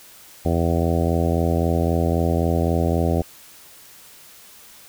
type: harmonic tone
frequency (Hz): 83.8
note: E2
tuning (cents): +29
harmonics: 1 / 2 / 3 / 4 / 5 / 6 / 7 / 8 / 9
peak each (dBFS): -21 / -24 / -26 / -27 / -28 / -29 / -29 / -30 / -31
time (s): 0.45-3.22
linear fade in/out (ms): 5
effects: white hiss -46 dBFS RMS until 4.88 s